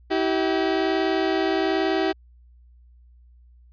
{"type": "tone pair together", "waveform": "30% pulse", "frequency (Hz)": [323.1, 384.2], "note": ["E4", "G4"], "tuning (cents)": [-35, -35], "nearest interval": "minor third", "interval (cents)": 300, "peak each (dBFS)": [-21, -20], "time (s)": [0.1, 2.13], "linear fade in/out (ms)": 20, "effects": ["added 60 Hz sine -49 dBFS peak until 3.72 s", "resampled to 11025 Hz"]}